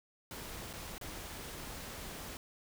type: noise with dropouts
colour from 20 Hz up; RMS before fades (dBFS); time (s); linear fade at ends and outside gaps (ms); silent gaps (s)
pink; -45; 0.31-2.37; 1; 0.73-0.736 / 0.981-1.012
effects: none